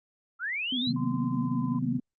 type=linear sweep; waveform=sine; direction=up; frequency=1300 to 4244 Hz; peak=-29 dBFS; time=0.39-0.93 s; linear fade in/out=50 ms
type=tone with vibrato; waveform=sine; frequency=249 Hz; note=B3; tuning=14 cents sharp; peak=-29 dBFS; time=0.72-2 s; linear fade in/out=5 ms; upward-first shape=square; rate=10 Hz; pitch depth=51 cents each way
type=chord; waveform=sine; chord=C half-diminished seventh; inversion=none; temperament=equal; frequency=130.81 / 155.56 / 185 / 233.1 Hz; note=C3 / Eb3 / Gb3 / Bb3; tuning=0 / 0 / 0 / 0 cents; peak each=-33 / -35 / -36 / -33 dBFS; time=0.87-1.99 s; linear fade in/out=5 ms
type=tone with pitch glide; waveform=sine; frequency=1032 to 1016 Hz; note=C6 to B5; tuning=-24 to +49 cents; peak=-39 dBFS; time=0.96-1.79 s; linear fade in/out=5 ms; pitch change=-27 cents; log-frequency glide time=1.24-1.66 s
effects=Opus 48 kbps